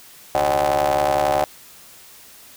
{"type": "ring-modulated tone", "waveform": "30% pulse", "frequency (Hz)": 70.9, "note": "C#2", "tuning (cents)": 40, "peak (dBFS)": -11, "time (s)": [0.35, 1.44], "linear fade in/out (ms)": 0, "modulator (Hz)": 681, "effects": ["white hiss -45 dBFS RMS until 2.56 s"]}